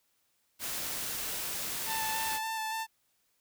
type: noise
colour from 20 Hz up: white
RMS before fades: -36 dBFS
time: 0.59-2.4 s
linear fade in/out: 50 ms
type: tone with vibrato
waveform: sawtooth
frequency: 884 Hz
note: A5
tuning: 8 cents sharp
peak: -29 dBFS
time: 1.86-2.87 s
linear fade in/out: 50 ms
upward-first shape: square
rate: 3.5 Hz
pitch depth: 13 cents each way
effects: white hiss -74 dBFS RMS until 3.4 s